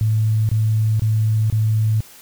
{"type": "tone bursts", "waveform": "sine", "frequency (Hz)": 109.3, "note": "A2", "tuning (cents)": -11, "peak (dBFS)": -14, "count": 4, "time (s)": [0.01, 2.005], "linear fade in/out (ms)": 0, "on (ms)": 480, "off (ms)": 25, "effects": ["white hiss -44 dBFS RMS until 2.21 s"]}